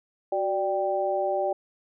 sine tone cluster, 372.2 / 588 / 785 Hz, F#4 / D5 / G5, +10 / +2 / +2 cents, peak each -30 / -26 / -28 dBFS, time 0.32-1.53 s, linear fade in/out 5 ms, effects none

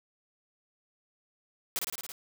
white noise with echo, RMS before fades -31 dBFS, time 1.76-1.79 s, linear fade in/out 0 ms, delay 55 ms, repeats 6, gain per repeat -2 dB, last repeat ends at 2.12 s, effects none

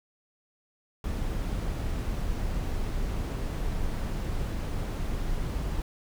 brown noise, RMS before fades -30 dBFS, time 1.04-5.82 s, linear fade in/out 2 ms, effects none

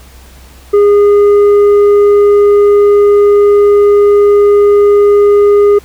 sine tone with tanh clipping, 409.3 Hz, G#4, 25 cents flat, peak -4 dBFS, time 0.73-5.79 s, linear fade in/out 10 ms, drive 5 dB, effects added 64 Hz sine -35 dBFS peak until 5.84 s + pink hiss -40 dBFS RMS until 5.84 s

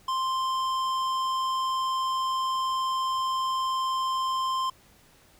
sine tone with tanh clipping, 1046.5 Hz, C6, in tune, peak -27 dBFS, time 0.08-4.7 s, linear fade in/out 5 ms, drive 14 dB, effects pink hiss -58 dBFS RMS until 5.39 s

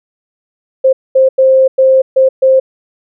sine tone bursts at uneven times, 527 Hz, C5, 12 cents sharp, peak -4 dBFS, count 6, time 0.84-0.93 / 1.15-1.29 / 1.38-1.68 / 1.78-2.02 / 2.16-2.29 / 2.42-2.6 s, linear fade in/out 10 ms, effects none

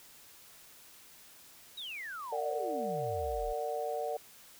sine exponential sweep, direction down, 3950 to 34.35 Hz, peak -39 dBFS, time 1.77-3.53 s, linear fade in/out 10 ms
sine chord, Bb augmented, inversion none, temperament equal with one note detuned, 458.9 / 587.3 / 740 Hz, Bb4 / D5 / F#5, -27 / 0 / 0 cents, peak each -37 dBFS, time 2.32-4.17 s, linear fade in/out 5 ms
effects white hiss -56 dBFS RMS until 4.59 s

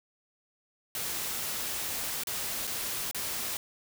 white noise with dropouts, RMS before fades -34 dBFS, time 0.95-3.57 s, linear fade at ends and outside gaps 1 ms, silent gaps 2.236-2.271 / 2.67-2.675 / 3.112-3.146 s, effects none

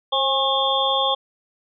sine tone cluster, 535 / 817 / 1086 / 3256 / 3505 Hz, C5 / G#5 / C#6 / G#7 / A7, +38 / -29 / -36 / -35 / -7 cents, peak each -24 dBFS, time 0.12-1.15 s, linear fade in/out 10 ms, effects none

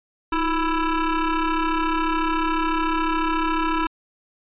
25% pulse ring-modulated tone, 334.5 Hz, E4, 25 cents sharp, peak -13 dBFS, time 0.32-3.87 s, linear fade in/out 5 ms, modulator 652 Hz, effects resampled to 8000 Hz

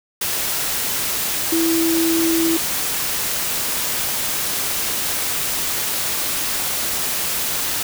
sine tone in noise, 329.6 Hz, E4, in tune, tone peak -16 dBFS, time 1.52-2.57 s, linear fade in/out 5 ms, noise white, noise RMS -22 dBFS, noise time 0.21-7.83 s, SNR +3 dB, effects none

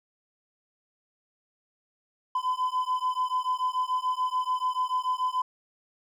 triangle beating tone pair, 1010 / 1016.9 Hz, B5 / C6, +39 / -50 cents, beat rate 6.9 Hz, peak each -26 / -26 dBFS, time 2.35-5.42 s, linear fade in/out 5 ms, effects tanh soft clip ceiling -17 dBFS

